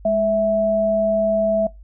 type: tone pair together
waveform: sine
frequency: 207.7 / 656 Hz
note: G#3 / E5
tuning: 0 / -9 cents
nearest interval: octave + minor sixth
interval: 1991 cents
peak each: -24 / -15 dBFS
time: 0.05-1.67 s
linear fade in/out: 5 ms
effects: noise-tail reverb RT60 0.2 s tail -22 dB re dry + added 50 Hz sine -39 dBFS peak until 1.83 s